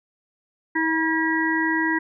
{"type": "harmonic tone with a mistuned harmonic", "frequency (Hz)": 321.1, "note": "E4", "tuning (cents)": -45, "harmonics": [1, 3, 5, 6], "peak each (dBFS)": [-23, -27, -27, -24], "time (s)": [0.75, 1.99], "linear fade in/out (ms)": 10, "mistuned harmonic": 5, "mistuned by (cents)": 19, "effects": []}